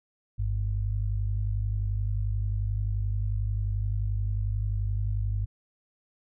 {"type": "tone pair together", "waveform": "sine", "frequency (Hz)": [50.53, 101.9], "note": ["G#1", "G#2"], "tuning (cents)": [-47, -32], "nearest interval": "octave", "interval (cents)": 1215, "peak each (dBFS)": -28, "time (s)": [0.38, 5.46], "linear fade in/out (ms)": 20, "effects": []}